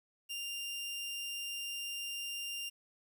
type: tone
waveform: sawtooth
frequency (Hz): 2794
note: F7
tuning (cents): 0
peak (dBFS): -35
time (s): 0.29-2.7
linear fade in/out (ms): 20
effects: 11-bit